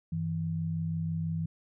sine tone pair together, 96.92 / 163 Hz, G2 / E3, -19 / -19 cents, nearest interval major sixth, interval 900 cents, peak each -36 / -30 dBFS, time 0.12-1.46 s, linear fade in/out 5 ms, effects none

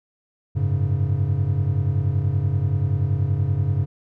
triangle chord, F# suspended second, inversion none, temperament equal with one note detuned, 93.36 / 103.83 / 138.59 Hz, F#2 / G#2 / C#3, +16 / 0 / 0 cents, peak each -21 dBFS, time 0.55-3.86 s, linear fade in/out 20 ms, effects none

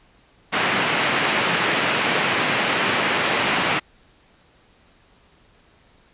white band-pass noise, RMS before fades -21 dBFS, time 0.52-3.8 s, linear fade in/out 20 ms, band 120 to 2900 Hz, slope 24 dB/octave, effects pink hiss -56 dBFS RMS until 6.13 s + resampled to 8000 Hz

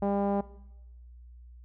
sawtooth tone with low-pass filter, 200 Hz, G3, 35 cents sharp, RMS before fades -28 dBFS, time 0.02-0.41 s, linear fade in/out 5 ms, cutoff 740 Hz, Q 2.7, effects noise-tail reverb RT60 0.9 s tail -19 dB re dry + added 60 Hz sine -47 dBFS peak until 1.64 s

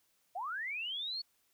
sine linear sweep, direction up, 659.3 to 4451 Hz, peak -36 dBFS, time 0.35-1.22 s, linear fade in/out 10 ms, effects white hiss -74 dBFS RMS until 1.53 s

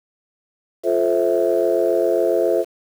sine chord, F major seventh, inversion none, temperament just, 349.2 / 436.5 / 523.8 / 654.8 Hz, F4 / A4 / C5 / E5, 0 / -14 / +2 / -12 cents, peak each -20 dBFS, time 0.83-2.65 s, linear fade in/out 50 ms, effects tanh soft clip ceiling -6 dBFS + 7-bit

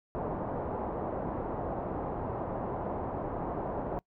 white low-pass noise, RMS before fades -35 dBFS, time 0.15-3.99 s, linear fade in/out 0 ms, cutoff 850 Hz, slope 24 dB/octave, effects noise-tail reverb RT60 0.1 s tail -24 dB re dry

